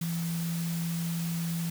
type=tone in noise; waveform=sine; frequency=167.8 Hz; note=E3; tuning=31 cents sharp; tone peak=-29 dBFS; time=0.01-1.7 s; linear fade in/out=5 ms; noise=white; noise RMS=-41 dBFS; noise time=0.01-1.7 s; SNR=+9 dB; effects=none